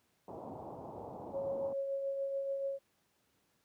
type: low-pass noise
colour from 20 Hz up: white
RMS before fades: -46 dBFS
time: 0.28-1.73 s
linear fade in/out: 2 ms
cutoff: 930 Hz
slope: 48 dB/octave
type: tone with tremolo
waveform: sine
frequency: 549 Hz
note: C#5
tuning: 17 cents flat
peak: -32 dBFS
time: 1.32-2.79 s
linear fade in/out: 50 ms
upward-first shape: triangle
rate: 6.9 Hz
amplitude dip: 40%
effects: pink hiss -75 dBFS RMS until 3.64 s + high-pass 100 Hz 12 dB/octave